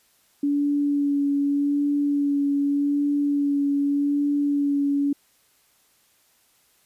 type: tone with vibrato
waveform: sine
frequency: 285.4 Hz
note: D4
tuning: 49 cents flat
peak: -19 dBFS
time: 0.43-5.13 s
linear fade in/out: 5 ms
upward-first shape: sine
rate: 0.84 Hz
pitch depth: 16 cents each way
effects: white hiss -62 dBFS RMS until 6.85 s + resampled to 32000 Hz

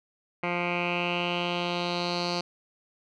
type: tone with low-pass filter sweep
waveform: 10% pulse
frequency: 175.1 Hz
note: F3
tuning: 5 cents sharp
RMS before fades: -29 dBFS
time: 0.43-2.41 s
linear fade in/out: 5 ms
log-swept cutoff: 2100 to 4700 Hz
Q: 4.5
effects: none

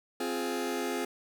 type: chord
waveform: sawtooth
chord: F minor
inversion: second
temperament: just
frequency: 261.9 / 349.2 / 419.1 Hz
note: C4 / F4 / Ab4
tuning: +2 / 0 / +16 cents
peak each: -31 dBFS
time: 0.2-1.05 s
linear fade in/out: 5 ms
effects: none

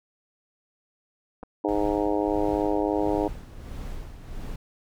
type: clicks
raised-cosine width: 1 ms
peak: -26 dBFS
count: 2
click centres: 1.43 / 1.434 s
type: harmonic tone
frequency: 103.2 Hz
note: G#2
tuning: 10 cents flat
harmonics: 3 / 4 / 5 / 6 / 7 / 8 / 9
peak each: -26 / -28 / -30 / -32 / -33 / -34 / -35 dBFS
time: 1.64-3.28 s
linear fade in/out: 5 ms
type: noise with tremolo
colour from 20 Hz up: brown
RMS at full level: -34 dBFS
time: 1.68-4.56 s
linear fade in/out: 5 ms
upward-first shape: sine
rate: 1.5 Hz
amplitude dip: 60%
effects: none

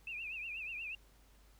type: tone with vibrato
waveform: sine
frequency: 2577 Hz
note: E7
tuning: 40 cents flat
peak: -40 dBFS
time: 0.07-0.95 s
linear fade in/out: 2 ms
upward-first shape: triangle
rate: 8.3 Hz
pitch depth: 150 cents each way
effects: added 50 Hz sine -62 dBFS peak until 1.59 s + pink hiss -68 dBFS RMS until 1.59 s

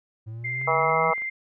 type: exponential sweep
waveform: triangle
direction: up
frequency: 108.1 to 170 Hz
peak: -31 dBFS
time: 0.26-1.12 s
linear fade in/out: 20 ms
type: tone with vibrato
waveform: sine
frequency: 2093 Hz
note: C7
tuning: in tune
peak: -27 dBFS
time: 0.44-1.3 s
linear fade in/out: 10 ms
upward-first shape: sine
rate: 18 Hz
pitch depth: 13 cents each way
type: clicks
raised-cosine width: 0.5 ms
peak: -31 dBFS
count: 8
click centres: 0.615 / 0.709 / 0.822 / 0.9 / 1.038 / 1.131 / 1.18 / 1.22 s
type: harmonic tone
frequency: 161.6 Hz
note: E3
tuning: 34 cents flat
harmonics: 3 / 4 / 5 / 6 / 7 / 8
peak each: -27 / -27 / -27 / -27 / -27 / -27 dBFS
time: 0.67-1.14 s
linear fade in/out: 10 ms
effects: none

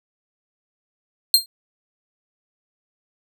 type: tone with exponential decay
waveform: sawtooth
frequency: 4194 Hz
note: C8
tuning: 3 cents sharp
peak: -4 dBFS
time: 1.34-1.46 s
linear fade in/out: 1 ms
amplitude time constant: 26 ms
effects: none

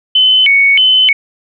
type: tone with vibrato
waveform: sine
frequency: 2600 Hz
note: E7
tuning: 24 cents flat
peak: -5 dBFS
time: 0.15-1.13 s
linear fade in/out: 5 ms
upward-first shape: square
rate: 1.6 Hz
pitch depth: 270 cents each way
effects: none

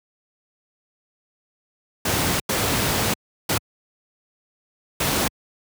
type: noise bursts at uneven times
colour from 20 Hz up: pink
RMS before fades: -21 dBFS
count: 4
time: 2.05-2.4 / 2.49-3.14 / 3.49-3.58 / 5-5.28 s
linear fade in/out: 5 ms
effects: high-pass 80 Hz 12 dB/octave

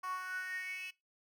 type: tone with high-pass filter sweep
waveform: 10% pulse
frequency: 370 Hz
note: F#4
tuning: in tune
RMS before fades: -41 dBFS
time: 0.03-0.91 s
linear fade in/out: 10 ms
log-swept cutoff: 1000 to 2800 Hz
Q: 9
effects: noise-tail reverb RT60 0.2 s tail -20 dB re dry

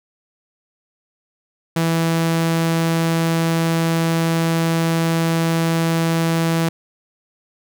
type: tone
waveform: sawtooth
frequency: 164.81 Hz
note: E3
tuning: in tune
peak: -12 dBFS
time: 1.76-6.69 s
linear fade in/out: 5 ms
effects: none

